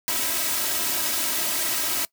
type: noise with comb filter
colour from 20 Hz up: white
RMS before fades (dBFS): -25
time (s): 0.08-2.05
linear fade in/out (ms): 0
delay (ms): 3.1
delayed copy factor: +0.8
effects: noise-tail reverb RT60 0.1 s tail -21 dB re dry + high-pass 100 Hz 12 dB/octave